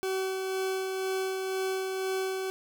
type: tone with tremolo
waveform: 40% pulse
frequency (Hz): 379.9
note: F#4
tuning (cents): +46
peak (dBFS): -27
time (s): 0.03-2.5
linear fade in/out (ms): 0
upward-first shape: sine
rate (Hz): 2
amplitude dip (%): 30
effects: none